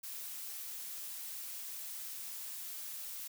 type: noise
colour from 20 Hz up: blue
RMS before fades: -44 dBFS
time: 0.03-3.28 s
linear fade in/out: 10 ms
effects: none